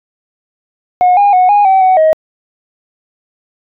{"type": "tone with pitch steps", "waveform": "sine", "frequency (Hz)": [724, 812, 734, 822, 766, 748, 631], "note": ["F#5", "G#5", "F#5", "G#5", "G5", "F#5", "D#5"], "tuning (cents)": [-38, -39, -14, -18, -40, 19, 24], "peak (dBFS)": -3, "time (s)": [1.01, 2.13], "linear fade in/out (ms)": 0, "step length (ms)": 160, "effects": ["tanh soft clip ceiling -3 dBFS"]}